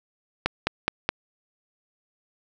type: click train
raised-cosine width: 0.3 ms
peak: -5 dBFS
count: 4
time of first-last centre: 0.46-1.09 s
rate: 4.76 Hz
effects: none